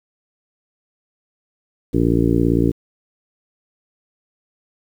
harmonic tone, 57.7 Hz, A#1, 17 cents flat, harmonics 1 / 2 / 3 / 4 / 5 / 6 / 7 / 8, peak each -23 / -21 / -21 / -26 / -18 / -21 / -25 / -27 dBFS, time 1.93-2.72 s, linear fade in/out 20 ms, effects 8-bit

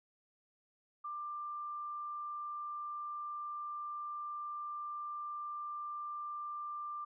sine tone, 1187 Hz, D6, 18 cents sharp, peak -39 dBFS, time 1.04-7.05 s, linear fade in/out 10 ms, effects none

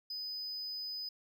triangle tone, 5000 Hz, D#8, 8 cents sharp, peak -37 dBFS, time 0.1-1.09 s, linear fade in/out 5 ms, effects none

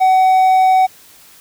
triangle tone, 752 Hz, F#5, 28 cents sharp, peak -6 dBFS, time 0-0.87 s, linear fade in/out 20 ms, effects white hiss -44 dBFS RMS until 1.4 s

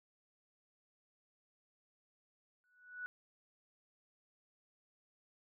sine tone with exponential growth, 1476 Hz, F#6, 5 cents flat, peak -38 dBFS, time 2.64-3.06 s, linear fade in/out 0 ms, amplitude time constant 90 ms, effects none

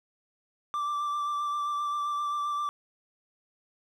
triangle tone with vibrato, 1173 Hz, D6, 2 cents flat, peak -26 dBFS, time 0.74-2.69 s, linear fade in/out 0 ms, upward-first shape sine, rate 7.6 Hz, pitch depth 18 cents each way, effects none

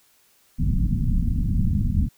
pink low-pass noise, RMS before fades -21 dBFS, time 0.58-2.09 s, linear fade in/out 20 ms, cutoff 240 Hz, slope 48 dB/octave, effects white hiss -60 dBFS RMS until 2.17 s

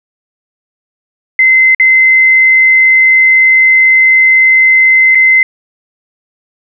sine tone with dropouts, 2061 Hz, C7, 27 cents flat, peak -3 dBFS, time 1.39-5.43 s, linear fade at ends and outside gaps 2 ms, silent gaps 1.748-1.798 / 5.149-5.153 s, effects none

